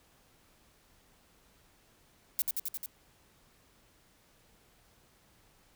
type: noise with echo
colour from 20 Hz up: violet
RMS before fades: -29 dBFS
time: 2.39-2.42 s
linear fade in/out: 0 ms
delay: 88 ms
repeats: 5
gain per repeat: -2 dB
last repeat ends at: 2.86 s
effects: pink hiss -65 dBFS RMS until 5.75 s